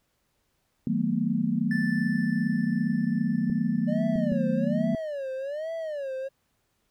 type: chord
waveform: sine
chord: B dominant seventh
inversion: first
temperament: equal with one note detuned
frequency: 155.56 / 185 / 220 / 242.6 Hz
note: D#3 / F#3 / A3 / B3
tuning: 0 / 0 / 0 / -31 cents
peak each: -32 / -29 / -27 / -28 dBFS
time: 0.87-4.95 s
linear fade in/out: 2 ms
type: tone with exponential decay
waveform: triangle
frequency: 1760 Hz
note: A6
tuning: in tune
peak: -28 dBFS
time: 1.71-5.58 s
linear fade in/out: 2 ms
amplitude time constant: 840 ms
type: clicks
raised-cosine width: 3 ms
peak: -24 dBFS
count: 3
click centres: 3.499 / 4.159 / 4.32 s
type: tone with vibrato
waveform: triangle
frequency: 587.3 Hz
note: D5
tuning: in tune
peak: -28 dBFS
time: 3.87-6.29 s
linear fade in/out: 20 ms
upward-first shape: sine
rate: 1.2 Hz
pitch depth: 200 cents each way
effects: pink hiss -73 dBFS RMS until 6.9 s